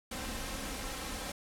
pink noise with comb filter, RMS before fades -39 dBFS, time 0.11-1.32 s, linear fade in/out 5 ms, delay 3.8 ms, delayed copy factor +0.55, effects low-pass 12000 Hz 12 dB/octave

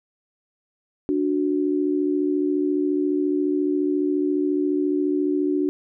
sine tone pair together, 293.7 / 368.1 Hz, D4 / F#4, 0 / -9 cents, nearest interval major third, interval 391 cents, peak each -21 / -23 dBFS, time 1.09-5.69 s, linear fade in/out 0 ms, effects none

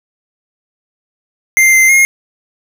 square tone with pitch steps, 2095 / 2079 / 2141 Hz, C7 / C7 / C7, +2 / -12 / +39 cents, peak -6 dBFS, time 1.57-2.05 s, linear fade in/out 0 ms, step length 160 ms, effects none

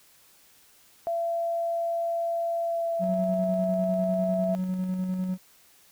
sine tone with pitch glide, 675 to 660.3 Hz, E5 to E5, +41 to +3 cents, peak -25 dBFS, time 1.07-4.55 s, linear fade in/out 0 ms, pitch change -38 cents, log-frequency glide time 2.65-3.49 s
triangle tone with tremolo, 185 Hz, F#3, in tune, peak -23 dBFS, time 2.99-5.38 s, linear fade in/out 50 ms, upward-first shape square, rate 10 Hz, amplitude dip 30%
effects white hiss -58 dBFS RMS until 5.91 s

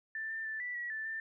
sine tone with pitch steps, 1770 / 1788 / 1762 / 1968 / 1925 / 1759 / 1783 Hz, A6 / A6 / A6 / B6 / B6 / A6 / A6, +10 / +27 / +2 / -7 / -45 / -1 / +22 cents, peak -36 dBFS, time 0.15-1.2 s, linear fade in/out 2 ms, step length 150 ms, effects none

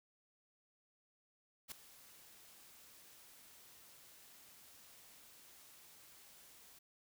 white noise with ADSR envelope, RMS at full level -45 dBFS, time 1.68-6.79 s, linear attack 37 ms, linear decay 4 ms, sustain -16 dB, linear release 7 ms, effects none

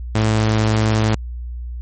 sawtooth tone, 109.3 Hz, A2, 11 cents flat, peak -10 dBFS, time 0.15-1.15 s, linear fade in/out 5 ms, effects added 60 Hz sine -25 dBFS peak until 1.81 s + MP3 32 kbps

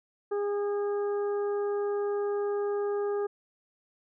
harmonic tone, 408.3 Hz, G#4, 29 cents flat, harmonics 1 / 2 / 3 / 4, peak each -27 / -40 / -42 / -49 dBFS, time 0.31-3.27 s, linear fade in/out 10 ms, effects none

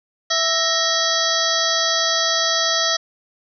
harmonic tone with a mistuned harmonic, 659.3 Hz, E5, in tune, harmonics 1 / 2 / 3 / 5 / 6 / 7 / 8 / 9, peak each -25 / -25 / -25 / -25 / -25 / -25 / -25 / -25 dBFS, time 0.3-2.97 s, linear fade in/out 10 ms, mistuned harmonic 3, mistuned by -98 cents, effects none

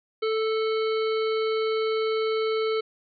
harmonic tone, 440 Hz, A4, in tune, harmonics 1 / 3 / 5 / 7 / 9 / 10, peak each -23 / -33 / -37 / -40 / -42 / -43 dBFS, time 0.22-2.81 s, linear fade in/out 10 ms, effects none

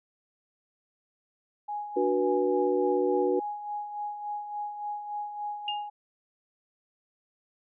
sine tone with tremolo, 830.6 Hz, G#5, in tune, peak -30 dBFS, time 1.68-5.9 s, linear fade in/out 10 ms, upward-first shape sine, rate 3.5 Hz, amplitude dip 55%
sine chord, B minor, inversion first, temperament equal with one note detuned, 293.7 / 370 / 486.8 Hz, D4 / F#4 / B4, 0 / 0 / -25 cents, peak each -31 / -26 / -27 dBFS, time 1.96-3.4 s, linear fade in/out 10 ms
sine tone with exponential decay, 2821 Hz, F7, 17 cents sharp, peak -26 dBFS, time 5.68-5.88 s, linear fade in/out 2 ms, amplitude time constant 42 ms
effects none

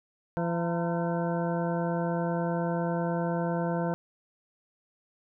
harmonic tone with a mistuned harmonic, 170 Hz, F3, 46 cents flat, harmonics 1 / 2 / 3 / 4 / 5 / 6 / 8 / 9, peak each -29 / -35 / -33 / -35 / -37 / -45 / -45 / -43 dBFS, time 0.37-3.94 s, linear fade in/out 0 ms, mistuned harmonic 5, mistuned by +110 cents, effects none

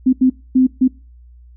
sine tone bursts at uneven times, 257.9 Hz, C4, 25 cents flat, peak -8 dBFS, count 4, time 0.06-0.13 / 0.21-0.3 / 0.55-0.67 / 0.81-0.88 s, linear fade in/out 10 ms, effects noise-tail reverb RT60 0.3 s tail -22 dB re dry + added 60 Hz sine -40 dBFS peak until 1.56 s

